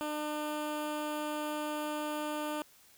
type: tone with notch filter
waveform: 15% pulse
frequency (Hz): 301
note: D4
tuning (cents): +43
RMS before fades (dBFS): -36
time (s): 0.01-2.62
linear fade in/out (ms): 0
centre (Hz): 5500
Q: 1.8
effects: white hiss -61 dBFS RMS until 2.97 s